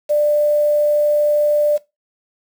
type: tone with quantisation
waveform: sine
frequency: 593 Hz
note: D5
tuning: 17 cents sharp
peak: -12 dBFS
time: 0.09-1.78 s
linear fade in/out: 20 ms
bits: 6
effects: noise-tail reverb RT60 0.2 s tail -17 dB re dry